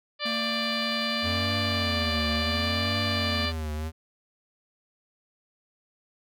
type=harmonic tone; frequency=590 Hz; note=D5; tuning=8 cents sharp; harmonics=1 / 2 / 3 / 4 / 5 / 6 / 7 / 8; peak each=-35 / -35 / -35 / -35 / -35 / -35 / -35 / -35 dBFS; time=0.19-3.53 s; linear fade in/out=50 ms
type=tone with pitch glide; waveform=square; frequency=227.6 to 230 Hz; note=A#3 to A#3; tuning=-41 to -23 cents; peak=-33 dBFS; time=0.25-3.46 s; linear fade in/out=10 ms; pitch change=+18 cents; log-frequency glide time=1.03-1.34 s
type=tone with vibrato; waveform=square; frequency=86 Hz; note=F2; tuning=26 cents flat; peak=-30 dBFS; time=1.22-3.92 s; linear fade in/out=50 ms; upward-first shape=triangle; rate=0.7 Hz; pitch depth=230 cents each way
effects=none